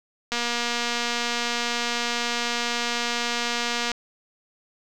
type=click train; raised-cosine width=0.2 ms; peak=-9 dBFS; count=857; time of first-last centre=0.32-3.917 s; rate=238 Hz; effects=none